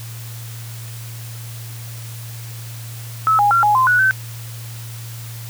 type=tone with pitch steps; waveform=sine; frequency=1299 / 821 / 1372 / 835 / 1035 / 1471 / 1536 Hz; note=E6 / G#5 / F6 / G#5 / C6 / F#6 / G6; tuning=-26 / -20 / -31 / +9 / -19 / -11 / -36 cents; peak=-11 dBFS; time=3.27-4.11 s; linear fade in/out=0 ms; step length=120 ms; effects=added 115 Hz sine -30 dBFS peak until 5.49 s + white hiss -38 dBFS RMS until 5.49 s